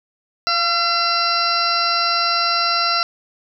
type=harmonic tone with a mistuned harmonic; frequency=680 Hz; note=F5; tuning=46 cents flat; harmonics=1 / 2 / 3 / 4 / 6 / 7 / 8; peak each=-26 / -19 / -30 / -27 / -24 / -23 / -25 dBFS; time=0.47-3.03 s; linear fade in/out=0 ms; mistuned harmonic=1; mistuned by=+26 cents; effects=none